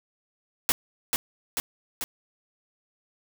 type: noise with echo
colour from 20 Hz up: white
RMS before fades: -22 dBFS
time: 0.69-0.72 s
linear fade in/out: 0 ms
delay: 440 ms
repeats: 3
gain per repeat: -3 dB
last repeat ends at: 2.04 s
effects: none